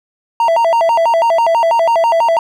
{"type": "tone with vibrato", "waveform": "triangle", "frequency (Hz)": 784, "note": "G5", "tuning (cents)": 0, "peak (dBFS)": -7, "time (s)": [0.4, 2.39], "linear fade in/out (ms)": 2, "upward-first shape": "square", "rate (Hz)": 6.1, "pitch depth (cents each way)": 290, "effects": []}